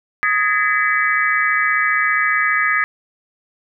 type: tone cluster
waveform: sine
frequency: 1247 / 1670 / 1805 / 2022 / 2286 Hz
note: D#6 / G#6 / A6 / B6 / D7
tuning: +3 / +9 / +44 / +40 / -47 cents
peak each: -20 / -19 / -23 / -19 / -26 dBFS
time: 0.23-2.84 s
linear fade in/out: 0 ms
effects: none